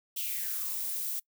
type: noise with high-pass filter sweep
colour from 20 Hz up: violet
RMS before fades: -34 dBFS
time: 0.16-1.2 s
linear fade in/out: 10 ms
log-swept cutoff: 3200 to 310 Hz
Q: 5.5
effects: noise-tail reverb RT60 0.1 s tail -24 dB re dry